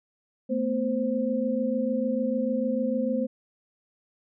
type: tone cluster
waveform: sine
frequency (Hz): 222.9 / 249.6 / 522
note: A3 / B3 / C5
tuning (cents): +23 / +19 / -4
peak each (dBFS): -28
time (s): 0.49-3.27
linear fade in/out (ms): 20
effects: none